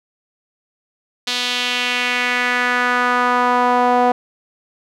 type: tone with band-pass filter sweep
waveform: sawtooth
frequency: 246.6 Hz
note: B3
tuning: 2 cents flat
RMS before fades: -17 dBFS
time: 1.27-4.12 s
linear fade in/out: 5 ms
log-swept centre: 3900 to 730 Hz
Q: 2.2
effects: none